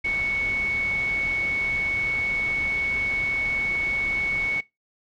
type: tone in noise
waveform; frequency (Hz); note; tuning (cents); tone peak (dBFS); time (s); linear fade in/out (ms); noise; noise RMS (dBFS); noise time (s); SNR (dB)
sine; 2217; C#7; 0; -22; 0.04-4.61; 10; pink; -36; 0.04-4.61; +11
effects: noise-tail reverb RT60 0.2 s tail -21 dB re dry + low-pass 4000 Hz 12 dB/octave